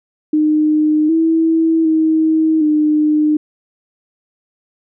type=tone with pitch steps; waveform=sine; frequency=305.9 / 324.9 / 317.2 / 303.5 Hz; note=D#4 / E4 / D#4 / D#4; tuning=-29 / -25 / +33 / -43 cents; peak=-10 dBFS; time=0.33-3.37 s; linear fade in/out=5 ms; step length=760 ms; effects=none